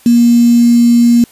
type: tone with quantisation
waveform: sine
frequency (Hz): 237.1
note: A#3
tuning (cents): +30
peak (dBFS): -4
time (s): 0.06-1.24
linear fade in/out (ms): 2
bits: 4
effects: white hiss -44 dBFS RMS until 1.31 s + resampled to 32000 Hz